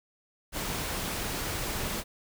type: noise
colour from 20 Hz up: pink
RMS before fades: -33 dBFS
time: 0.52-2.04 s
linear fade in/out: 50 ms
effects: none